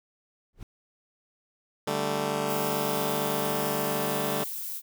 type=noise with exponential growth; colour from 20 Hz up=brown; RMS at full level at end=-34 dBFS; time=0.53-0.63 s; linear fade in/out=1 ms; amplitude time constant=20 ms
type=chord; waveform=10% pulse; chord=D suspended fourth; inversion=none; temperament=just; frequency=146.83 / 195.78 / 220.2 Hz; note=D3 / G3 / A3; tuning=0 / -2 / +2 cents; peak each=-24 dBFS; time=1.87-4.44 s; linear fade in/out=5 ms
type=noise; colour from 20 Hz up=violet; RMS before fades=-35 dBFS; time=2.46-4.82 s; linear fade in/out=50 ms
effects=none